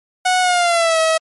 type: tone with pitch glide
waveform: sawtooth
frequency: 735 to 643.6 Hz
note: F#5 to E5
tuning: -12 to -42 cents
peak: -9 dBFS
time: 0.25-1.18 s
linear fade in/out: 10 ms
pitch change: -230 cents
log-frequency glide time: 0.41-0.99 s
effects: MP3 48 kbps